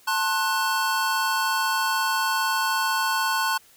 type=chord; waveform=square; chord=F# diminished; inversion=first; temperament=just; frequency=888 / 1065.6 / 1480 Hz; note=A5 / C6 / F#6; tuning=+16 / +31 / 0 cents; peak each=-27 dBFS; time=0.07-3.58 s; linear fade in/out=10 ms; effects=white hiss -55 dBFS RMS until 3.76 s